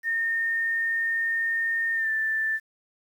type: tone with pitch glide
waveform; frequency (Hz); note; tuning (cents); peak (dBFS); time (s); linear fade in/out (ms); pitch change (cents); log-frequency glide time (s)
sine; 1828 to 1767.8; A#6 to A6; -34 to +8; -23; 0.03-2.6; 50; -58; 1.94-2.1
effects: 9-bit